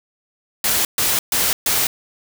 white noise bursts, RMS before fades -18 dBFS, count 4, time 0.64-1.87 s, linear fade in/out 2 ms, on 210 ms, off 130 ms, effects none

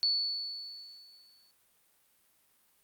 sine tone with exponential decay, 4447 Hz, C#8, 5 cents sharp, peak -24 dBFS, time 0.03-1.51 s, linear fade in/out 0 ms, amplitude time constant 320 ms, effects white hiss -69 dBFS RMS until 2.83 s + Opus 48 kbps

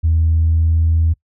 sine tone with pitch glide, 80.9 to 81.46 Hz, E2 to E2, -32 to -20 cents, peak -10 dBFS, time 0.03-1.14 s, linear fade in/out 20 ms, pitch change +12 cents, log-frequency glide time 0.33-0.79 s, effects noise-tail reverb RT60 0.1 s tail -23 dB re dry + tanh soft clip ceiling -7 dBFS

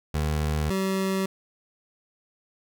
25% pulse tone pair in turn, 76 / 191.51 Hz, D#2 / G3, -40 / -40 cents, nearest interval octave + major third, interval 1600 cents, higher second, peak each -20 dBFS, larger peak neither, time 0.14-0.7 / 0.7-1.26 s, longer neither, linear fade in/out 5 ms, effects none

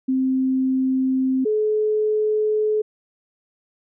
sine tone pair in turn, 261.6 / 428.1 Hz, C4 / A4, 0 / -47 cents, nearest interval major sixth, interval 853 cents, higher second, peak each -17 dBFS, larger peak neither, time 0.08-1.45 / 1.45-2.82 s, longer neither, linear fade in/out 10 ms, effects none

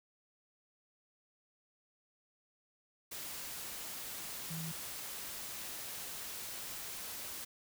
sine tone in noise, 162.3 Hz, E3, 27 cents flat, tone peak -40 dBFS, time 4.5-4.72 s, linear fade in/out 10 ms, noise white, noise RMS -44 dBFS, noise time 3.11-7.45 s, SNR +1 dB, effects none

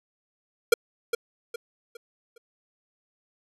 square tone with echo, 466.2 Hz, A#4, in tune, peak -14 dBFS, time 0.72-0.74 s, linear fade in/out 5 ms, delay 410 ms, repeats 4, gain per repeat -9 dB, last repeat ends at 2.38 s, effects resampled to 32000 Hz

